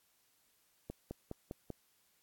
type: accelerating click train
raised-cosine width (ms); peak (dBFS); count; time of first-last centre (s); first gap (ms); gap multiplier
2; -28; 5; 0.9-1.703; 210; 0.97
effects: white hiss -73 dBFS RMS until 2.22 s + AAC 64 kbps